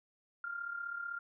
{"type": "tone with amplitude modulation", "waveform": "sine", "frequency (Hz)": 1396.9, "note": "F6", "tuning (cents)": 0, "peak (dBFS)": -35, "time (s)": [0.44, 1.19], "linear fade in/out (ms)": 2, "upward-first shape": "sine", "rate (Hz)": 35.8, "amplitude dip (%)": 65, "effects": []}